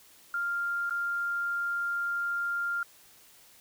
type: tone with dropouts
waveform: sine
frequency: 1396.9 Hz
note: F6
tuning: in tune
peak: -28 dBFS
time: 0.34-2.83 s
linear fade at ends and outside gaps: 2 ms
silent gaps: 0.896-0.907 s
effects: white hiss -57 dBFS RMS until 3.6 s